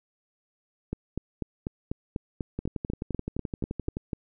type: two click trains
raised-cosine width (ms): 3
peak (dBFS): -17 / -18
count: 14 / 17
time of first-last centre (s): 0.93-4.132 / 2.59-3.969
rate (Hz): 4.06 / 11.6
effects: none